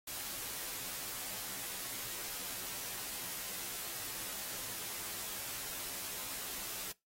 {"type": "noise with comb filter", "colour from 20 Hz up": "white", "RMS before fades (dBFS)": -42, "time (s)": [0.07, 6.92], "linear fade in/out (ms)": 5, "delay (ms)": 13, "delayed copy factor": -0.75, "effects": ["noise-tail reverb RT60 0.2 s tail -22 dB re dry", "AAC 48 kbps"]}